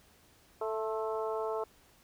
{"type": "harmonic tone with a mistuned harmonic", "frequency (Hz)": 220, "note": "A3", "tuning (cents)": 0, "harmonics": [2, 3, 4, 5, 6], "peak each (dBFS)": [-34, -38, -40, -42, -44], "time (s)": [0.61, 1.64], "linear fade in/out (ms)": 5, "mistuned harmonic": 5, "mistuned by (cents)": -39, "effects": ["pink hiss -63 dBFS RMS until 2.03 s"]}